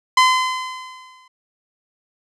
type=tone with exponential decay; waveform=sawtooth; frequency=1025 Hz; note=C6; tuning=36 cents flat; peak=-5 dBFS; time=0.17-1.28 s; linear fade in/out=5 ms; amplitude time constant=240 ms; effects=low-pass 6000 Hz 12 dB/octave